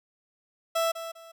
30% pulse tone with echo, 661 Hz, E5, 5 cents sharp, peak -21 dBFS, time 0.75-0.92 s, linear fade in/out 10 ms, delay 200 ms, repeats 2, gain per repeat -11 dB, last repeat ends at 1.32 s, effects none

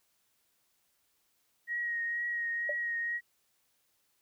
sine tone with vibrato, 1886 Hz, A#6, 20 cents sharp, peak -31 dBFS, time 1.67-3.21 s, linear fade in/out 50 ms, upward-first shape triangle, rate 2.1 Hz, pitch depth 26 cents each way
sine tone with exponential decay, 591 Hz, D5, 11 cents sharp, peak -29 dBFS, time 2.69-2.77 s, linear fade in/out 5 ms, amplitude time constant 16 ms
effects white hiss -74 dBFS RMS until 4.21 s

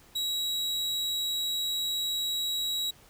40% pulse tone, 3867 Hz, B7, 37 cents flat, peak -27 dBFS, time 0.15-2.91 s, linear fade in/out 10 ms, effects pink hiss -57 dBFS RMS until 3.09 s

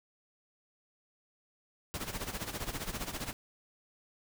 pink noise with tremolo, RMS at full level -36 dBFS, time 1.94-3.33 s, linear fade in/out 0 ms, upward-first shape sine, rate 15 Hz, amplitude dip 75%, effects none

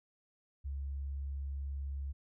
sine tone, 69.3 Hz, C#2, in tune, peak -36 dBFS, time 0.64-2.13 s, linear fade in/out 20 ms, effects none

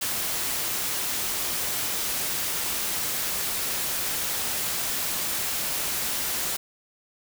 white noise, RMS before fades -28 dBFS, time 0.01-6.57 s, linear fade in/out 10 ms, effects none

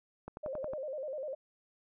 click train, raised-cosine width 1 ms, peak -28 dBFS, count 6, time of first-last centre 0.28-0.735 s, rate 11 Hz
sine tone with vibrato, 568 Hz, C#5, 42 cents sharp, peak -36 dBFS, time 0.43-1.35 s, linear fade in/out 10 ms, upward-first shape square, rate 10 Hz, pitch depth 120 cents each way
effects none

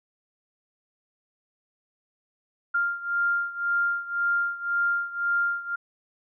sine beating tone pair, 1396.9 / 1398.8 Hz, F6 / F6, 0 / +2 cents, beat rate 1.9 Hz, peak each -25 / -28 dBFS, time 2.74-5.76 s, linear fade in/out 10 ms, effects none

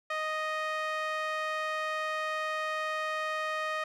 sawtooth tone with band-pass filter, 622.3 Hz, D#5, in tune, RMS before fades -33 dBFS, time 0.1-3.84 s, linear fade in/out 5 ms, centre 1600 Hz, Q 1.4, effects none

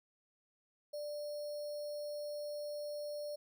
sine tone with sample-and-hold, 590 Hz, D5, 8 cents sharp, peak -39 dBFS, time 0.93-3.36 s, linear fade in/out 10 ms, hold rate 4900 Hz, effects none

